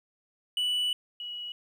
triangle / sine tone pair in turn, 2960 / 2923 Hz, F#7 / F#7, 0 / -22 cents, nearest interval unison, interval 22 cents, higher first, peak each -24 / -35 dBFS, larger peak first, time 0.57-0.93 / 1.2-1.52 s, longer first, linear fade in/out 2 ms, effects 11-bit

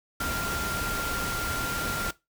sine tone in noise, 1390 Hz, F6, 9 cents flat, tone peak -31 dBFS, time 0.2-2.11 s, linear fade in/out 5 ms, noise pink, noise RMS -32 dBFS, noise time 0.2-2.11 s, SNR -2 dB, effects noise-tail reverb RT60 0.2 s tail -18 dB re dry

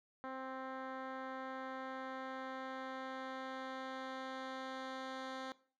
10% pulse tone with low-pass filter sweep, 262.6 Hz, C4, 6 cents sharp, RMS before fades -45 dBFS, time 0.24-5.52 s, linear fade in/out 0 ms, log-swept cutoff 1600 to 4200 Hz, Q 0.96, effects noise-tail reverb RT60 0.4 s tail -18 dB re dry

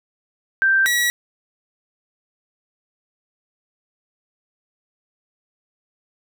sine / sawtooth tone pair in turn, 1568 / 1927.5 Hz, G6 / B6, 0 / -43 cents, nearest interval major third, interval 357 cents, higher second, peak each -13 dBFS, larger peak neither, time 0.62-0.86 / 0.86-1.1 s, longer neither, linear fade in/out 0 ms, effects none

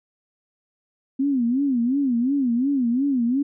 sine tone with vibrato, 257.4 Hz, C4, 28 cents flat, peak -18 dBFS, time 1.19-3.43 s, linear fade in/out 10 ms, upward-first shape sine, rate 2.8 Hz, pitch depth 180 cents each way, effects none

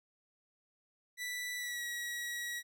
sawtooth tone with pitch glide, 1972 to 1917 Hz, B6 to A#6, -3 to +48 cents, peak -34 dBFS, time 1.17-2.63 s, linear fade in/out 50 ms, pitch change -49 cents, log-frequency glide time 1.57-1.83 s, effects none

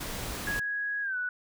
pink noise, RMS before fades -36 dBFS, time 0-0.6 s, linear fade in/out 10 ms
sine tone with pitch glide, 1661.2 to 1480 Hz, G#6 to F#6, 0 to 0 cents, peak -29 dBFS, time 0.47-1.29 s, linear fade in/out 2 ms, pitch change -200 cents, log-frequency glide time 1.02-1.17 s
effects none

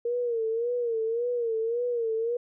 sine tone with vibrato, 466.2 Hz, A#4, in tune, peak -25 dBFS, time 0.05-2.37 s, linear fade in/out 5 ms, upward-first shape sine, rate 1.8 Hz, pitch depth 86 cents each way, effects none

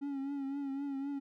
triangle tone with vibrato, 277.2 Hz, C#4, in tune, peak -33 dBFS, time 0.01-1.2 s, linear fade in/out 20 ms, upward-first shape triangle, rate 3.9 Hz, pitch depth 58 cents each way, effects none

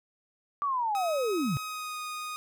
sine linear sweep, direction down, 1174.7 to 119.8 Hz, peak -26 dBFS, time 0.62-1.57 s, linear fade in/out 0 ms
sawtooth tone with pitch glide, 1269 to 1237.9 Hz, D#6 to D#6, +34 to -9 cents, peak -31 dBFS, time 0.95-2.36 s, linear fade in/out 0 ms, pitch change -43 cents, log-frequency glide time 1.53-1.99 s
effects none

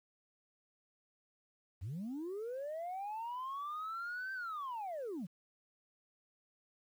sine linear two-way sweep, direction up then down, 78.9 to 1568 to 151.3 Hz, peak -37 dBFS, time 1.81-5.27 s, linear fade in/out 20 ms, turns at 4.33 s, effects tanh soft clip ceiling -37 dBFS + 11-bit

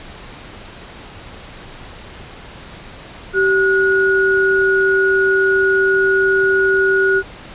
sine tone pair together, 385.7 / 1451 Hz, G4 / F#6, -28 / -34 cents, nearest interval octave + major seventh, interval 2294 cents, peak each -14 dBFS, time 3.33-7.23 s, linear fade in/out 50 ms, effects pink hiss -36 dBFS RMS until 7.54 s + resampled to 8000 Hz

